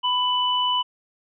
sine tone pair together, 996 / 2985 Hz, B5 / F#7, +14 / +15 cents, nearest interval octave + perfect fifth, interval 1901 cents, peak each -22 dBFS, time 0.03-0.83 s, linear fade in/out 20 ms, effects none

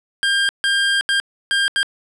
25% pulse tone bursts at uneven times, 1600 Hz, G6, 35 cents sharp, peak -11 dBFS, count 5, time 0.23-0.49 / 0.64-1.01 / 1.09-1.2 / 1.51-1.68 / 1.76-1.83 s, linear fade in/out 0 ms, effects low-pass 8000 Hz 12 dB/octave

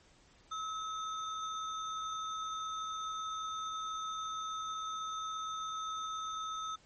sine tone with sample-and-hold, 1291 Hz, E6, 37 cents flat, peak -36 dBFS, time 0.51-6.76 s, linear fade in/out 10 ms, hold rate 4900 Hz, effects pink hiss -64 dBFS RMS until 6.85 s + MP3 32 kbps

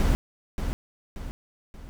brown noise with echo, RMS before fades -21 dBFS, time 0-0.15 s, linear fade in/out 0 ms, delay 580 ms, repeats 3, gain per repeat -7 dB, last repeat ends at 1.89 s, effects none

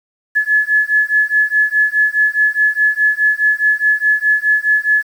sine beating tone pair, 1709 / 1713.8 Hz, G#6 / A6, +49 / -46 cents, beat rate 4.8 Hz, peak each -14 dBFS, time 0.35-5.03 s, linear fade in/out 20 ms, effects 7-bit

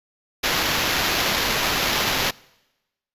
white noise with sample-and-hold, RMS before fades -22 dBFS, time 0.43-2.31 s, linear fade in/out 10 ms, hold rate 8820 Hz, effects noise-tail reverb RT60 1.0 s tail -24 dB re dry + resampled to 32000 Hz

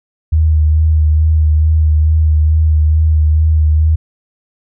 sine tone with vibrato, 77.8 Hz, D#2, in tune, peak -7 dBFS, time 0.32-3.96 s, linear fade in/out 10 ms, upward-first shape sine, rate 2.3 Hz, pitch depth 26 cents each way, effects none

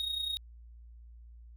triangle tone with amplitude modulation, 3747 Hz, A#7, 8 cents sharp, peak -28 dBFS, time 0-0.37 s, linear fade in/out 0 ms, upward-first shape sine, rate 30.2 Hz, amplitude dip 60%, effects added 58 Hz sine -49 dBFS peak until 1.56 s

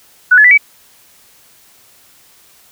sine tone with pitch steps, 1480 / 1709.9 / 1975.6 / 2282 Hz, F#6 / A6 / B6 / C#7, 0 / -50 / 0 / +50 cents, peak -3 dBFS, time 0.31-0.578 s, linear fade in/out 10 ms, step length 67 ms, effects white hiss -47 dBFS RMS until 2.71 s

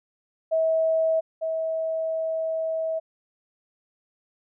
sine tone pair in turn, 645 / 645 Hz, E5 / E5, -38 / -38 cents, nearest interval unison, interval 0 cents, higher neither, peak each -19 / -24 dBFS, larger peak first, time 0.51-1.21 / 1.41-3 s, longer second, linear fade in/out 20 ms, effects none

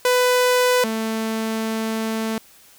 sawtooth tone pair in turn, 498.3 / 222 Hz, B4 / A3, +15 / +16 cents, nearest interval octave + major second, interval 1399 cents, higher first, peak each -11 / -18 dBFS, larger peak first, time 0.05-0.84 / 0.84-2.38 s, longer second, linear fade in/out 2 ms, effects white hiss -50 dBFS RMS until 2.78 s

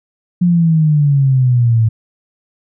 sine exponential sweep, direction down, 179.1 to 110 Hz, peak -8 dBFS, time 0.41-1.89 s, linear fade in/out 10 ms, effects none

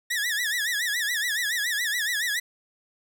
sawtooth tone with vibrato, 1808 Hz, A6, 47 cents sharp, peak -21 dBFS, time 0.1-2.4 s, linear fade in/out 10 ms, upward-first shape sine, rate 7.1 Hz, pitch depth 160 cents each way, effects none

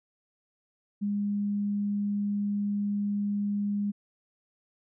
sine tone, 204 Hz, G#3, 31 cents flat, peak -26 dBFS, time 1.01-3.92 s, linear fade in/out 20 ms, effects none

